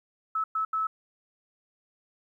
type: tone bursts at uneven times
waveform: sine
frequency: 1301 Hz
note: E6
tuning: 23 cents flat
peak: -25 dBFS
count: 3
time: 0.35-0.44 / 0.55-0.65 / 0.73-0.87 s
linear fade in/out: 5 ms
effects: 11-bit